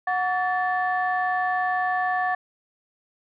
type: tone cluster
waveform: sine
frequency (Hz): 733 / 1135 / 1759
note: F#5 / C#6 / A6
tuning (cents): -16 / +41 / -1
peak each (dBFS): -23 / -29 / -26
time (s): 0.07-2.35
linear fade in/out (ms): 5
effects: tanh soft clip ceiling -13 dBFS